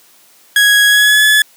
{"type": "tone with pitch glide", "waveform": "30% pulse", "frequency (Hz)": [1661.2, 1713.8], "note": ["G#6", "A6"], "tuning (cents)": [0, -46], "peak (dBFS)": -4, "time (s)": [0.56, 1.42], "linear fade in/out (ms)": 2, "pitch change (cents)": 54, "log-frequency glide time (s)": [0.87, 1.24], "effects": ["white hiss -47 dBFS RMS until 1.56 s", "high-pass 200 Hz 12 dB/octave"]}